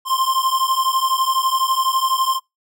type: beating tone pair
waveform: square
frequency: 1046.5 / 1058.5 Hz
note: C6 / C6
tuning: 0 / +20 cents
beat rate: 12 Hz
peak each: -20 dBFS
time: 0.05-2.4 s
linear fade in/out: 50 ms
effects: noise-tail reverb RT60 0.2 s tail -26 dB re dry